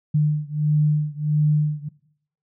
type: beating tone pair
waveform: sine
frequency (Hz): 150 / 151.5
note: D3 / D#3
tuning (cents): +37 / -46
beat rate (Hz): 1.5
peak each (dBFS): -20 / -21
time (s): 0.14-1.89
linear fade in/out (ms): 10
effects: noise-tail reverb RT60 0.7 s tail -21 dB re dry